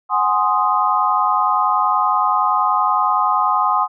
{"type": "chord", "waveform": "sine", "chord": "Ab dominant seventh", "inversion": "third", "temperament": "equal", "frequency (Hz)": [740, 830.6, 1046.5, 1244.5], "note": ["Gb5", "Ab5", "C6", "Eb6"], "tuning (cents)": [0, 0, 0, 0], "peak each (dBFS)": [-22, -20, -18, -18], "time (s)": [0.09, 3.88], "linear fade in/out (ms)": 50, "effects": []}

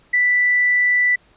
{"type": "tone", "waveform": "sine", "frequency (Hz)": 1975.5, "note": "B6", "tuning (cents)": 0, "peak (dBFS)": -13, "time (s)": [0.13, 1.16], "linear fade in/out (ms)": 10, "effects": ["pink hiss -55 dBFS RMS until 1.36 s", "resampled to 8000 Hz"]}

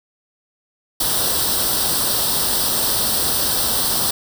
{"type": "noise with comb filter", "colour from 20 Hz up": "white", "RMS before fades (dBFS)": -19, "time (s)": [1, 4.11], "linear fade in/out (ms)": 5, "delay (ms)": 0.22, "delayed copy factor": 0.75, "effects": []}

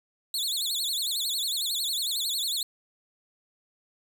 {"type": "tone with vibrato", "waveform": "sawtooth", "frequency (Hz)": 3856, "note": "B7", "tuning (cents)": -42, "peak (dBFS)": -24, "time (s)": [0.34, 2.63], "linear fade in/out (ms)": 2, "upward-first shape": "sine", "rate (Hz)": 11, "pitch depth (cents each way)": 230, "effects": []}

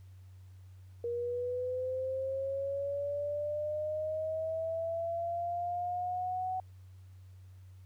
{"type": "linear sweep", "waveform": "sine", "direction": "up", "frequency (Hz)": [471.7, 748], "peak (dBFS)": -32, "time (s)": [1.04, 6.6], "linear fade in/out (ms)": 2, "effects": ["added 93 Hz sine -50 dBFS peak until 7.85 s", "pink hiss -71 dBFS RMS until 7.85 s"]}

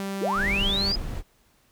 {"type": "tone with pitch glide", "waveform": "sawtooth", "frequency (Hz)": [196, 197.36], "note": ["G3", "G3"], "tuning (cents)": [0, 12], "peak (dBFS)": -25, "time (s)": [0, 0.92], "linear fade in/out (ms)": 0, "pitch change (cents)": 12, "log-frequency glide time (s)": [0.27, 0.4]}
{"type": "linear sweep", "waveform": "sine", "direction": "up", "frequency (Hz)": [300, 5050], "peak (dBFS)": -23, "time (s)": [0.21, 0.96], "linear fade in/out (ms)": 10}
{"type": "noise", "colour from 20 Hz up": "brown", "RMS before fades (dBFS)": -30, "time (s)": [0.35, 1.23], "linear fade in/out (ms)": 50}
{"effects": ["pink hiss -63 dBFS RMS until 1.71 s"]}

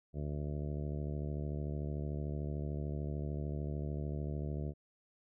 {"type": "harmonic tone", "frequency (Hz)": 73.42, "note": "D2", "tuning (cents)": 0, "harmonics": [1, 2, 3, 4, 5, 6, 7, 8, 9], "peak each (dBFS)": [-39, -39, -46, -49, -48, -52, -54, -54, -54], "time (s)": [0.13, 4.74], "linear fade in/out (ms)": 50, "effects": []}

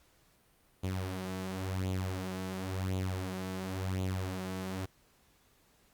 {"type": "tone with flanger", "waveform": "sawtooth", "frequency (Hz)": 93.8, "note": "F#2", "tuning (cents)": 24, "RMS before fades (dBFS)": -36, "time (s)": [0.83, 4.86], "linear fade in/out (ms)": 10, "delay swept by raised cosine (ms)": [0.28, 6.18], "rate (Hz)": 0.94, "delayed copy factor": 0.65, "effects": ["pink hiss -67 dBFS RMS until 5.93 s", "Opus 48 kbps"]}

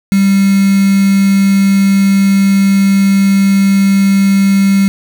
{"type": "tone with quantisation", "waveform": "sine", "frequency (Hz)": 196, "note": "G3", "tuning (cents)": 0, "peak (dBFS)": -6, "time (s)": [0.12, 4.88], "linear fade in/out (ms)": 0, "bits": 3, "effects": []}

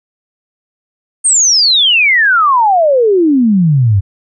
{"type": "exponential sweep", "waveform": "sine", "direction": "down", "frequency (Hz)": [8870, 92.5], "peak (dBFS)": -6, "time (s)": [1.24, 4.01], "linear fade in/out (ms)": 20, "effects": []}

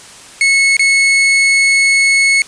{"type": "tone with dropouts", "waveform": "40% pulse", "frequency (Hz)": 2193, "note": "C#7", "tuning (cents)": -19, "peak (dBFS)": -7, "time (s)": [0.41, 2.42], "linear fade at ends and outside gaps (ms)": 1, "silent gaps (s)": [0.768, 0.794], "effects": ["white hiss -36 dBFS RMS until 2.47 s", "resampled to 22050 Hz"]}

